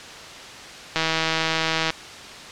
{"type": "click train", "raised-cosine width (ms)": 0.2, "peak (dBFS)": -4, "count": 153, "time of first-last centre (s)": [0.96, 1.904], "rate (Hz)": 161, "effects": ["white hiss -38 dBFS RMS until 2.51 s", "low-pass 5000 Hz 12 dB/octave"]}